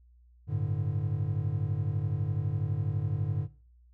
triangle chord, G suspended second, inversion none, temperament equal, 98 / 110 / 146.83 Hz, G2 / A2 / D3, 0 / 0 / 0 cents, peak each -30 dBFS, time 0.47-3.48 s, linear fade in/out 50 ms, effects noise-tail reverb RT60 0.4 s tail -18 dB re dry + added 60 Hz sine -56 dBFS peak until 3.93 s

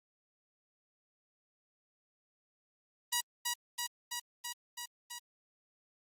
5% pulse tone with echo, 963 Hz, B5, 44 cents flat, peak -18 dBFS, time 3.12-3.21 s, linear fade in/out 10 ms, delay 330 ms, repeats 6, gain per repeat -2 dB, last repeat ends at 5.19 s, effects Opus 24 kbps

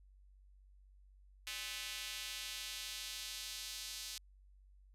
square tone with high-pass filter sweep, 116.54 Hz, A#2, in tune, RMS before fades -45 dBFS, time 1.47-4.18 s, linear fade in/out 0 ms, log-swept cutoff 2700 to 4300 Hz, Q 1.4, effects added 48 Hz sine -60 dBFS peak until 4.94 s + resampled to 32000 Hz

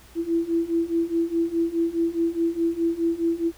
sine beating tone pair, 331.5 / 336.3 Hz, E4 / E4, +10 / +35 cents, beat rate 4.8 Hz, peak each -25 / -23 dBFS, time 0.15-3.52 s, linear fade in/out 50 ms, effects added 60 Hz sine -53 dBFS peak until 3.57 s + pink hiss -51 dBFS RMS until 3.57 s

